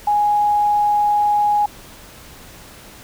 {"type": "tone", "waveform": "sine", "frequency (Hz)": 830, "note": "G#5", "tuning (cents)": -1, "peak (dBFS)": -13, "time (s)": [0.07, 1.66], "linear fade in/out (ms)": 5, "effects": ["pink hiss -41 dBFS RMS until 3.03 s"]}